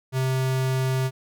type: tone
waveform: square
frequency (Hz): 130.9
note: C3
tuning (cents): +1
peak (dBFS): -22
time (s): 0.12-1.11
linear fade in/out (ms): 50
effects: none